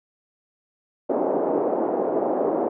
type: band-pass noise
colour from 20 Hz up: pink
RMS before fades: -23 dBFS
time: 1.09-2.69 s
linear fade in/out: 10 ms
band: 300 to 740 Hz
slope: 24 dB/octave
effects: none